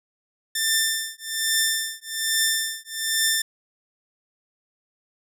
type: tone with tremolo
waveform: 10% pulse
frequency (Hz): 1785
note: A6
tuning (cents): +24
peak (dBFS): -9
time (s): 0.55-3.42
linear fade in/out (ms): 5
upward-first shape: triangle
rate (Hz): 1.2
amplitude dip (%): 100
effects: none